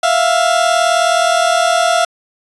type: tone pair together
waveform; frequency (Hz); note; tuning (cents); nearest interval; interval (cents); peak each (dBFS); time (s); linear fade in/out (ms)
30% pulse; 663 / 702.4; E5 / F5; +10 / +10; minor second; 100; -11; 0.03-2.05; 5
effects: resampled to 24000 Hz